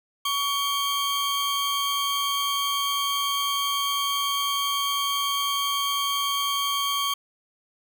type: tone pair together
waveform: 40% pulse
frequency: 1126 / 3185 Hz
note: C#6 / G7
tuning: +27 / +27 cents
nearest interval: octave + tritone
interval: 1800 cents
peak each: -25 / -26 dBFS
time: 0.25-7.14 s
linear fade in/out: 5 ms
effects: none